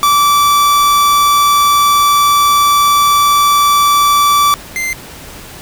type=tone pair in turn; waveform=45% pulse; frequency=1160 / 2083 Hz; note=D6 / C7; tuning=-22 / -8 cents; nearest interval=minor seventh; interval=1014 cents; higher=second; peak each=-7 / -15 dBFS; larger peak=first; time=0.03-4.54 / 4.76-4.93 s; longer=first; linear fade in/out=0 ms; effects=pink hiss -32 dBFS RMS until 5.61 s